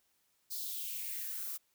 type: noise with high-pass filter sweep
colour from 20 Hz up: violet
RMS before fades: -40 dBFS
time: 0.5-1.58 s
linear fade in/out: 20 ms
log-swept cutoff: 4600 to 1100 Hz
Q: 3.8
effects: white hiss -75 dBFS RMS until 1.74 s